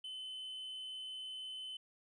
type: tone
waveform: sine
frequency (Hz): 3042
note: F#7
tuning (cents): +47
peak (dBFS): -40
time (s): 0.04-1.77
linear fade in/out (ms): 5
effects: tanh soft clip ceiling -42 dBFS